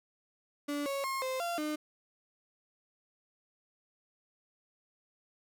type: tone with pitch steps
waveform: 35% pulse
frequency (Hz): 289.5 / 553 / 1072 / 520 / 689 / 303.4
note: D4 / C#5 / C6 / C5 / F5 / D#4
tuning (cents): -25 / -4 / +42 / -11 / -24 / -44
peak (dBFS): -31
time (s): 0.68-1.76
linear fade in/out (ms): 10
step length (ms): 180
effects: none